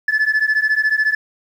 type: beating tone pair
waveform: sine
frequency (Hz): 1725 / 1739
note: A6 / A6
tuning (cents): -35 / -21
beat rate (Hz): 14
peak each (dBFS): -15 / -15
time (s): 0.08-1.15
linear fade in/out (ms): 5
effects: tanh soft clip ceiling -11 dBFS + 8-bit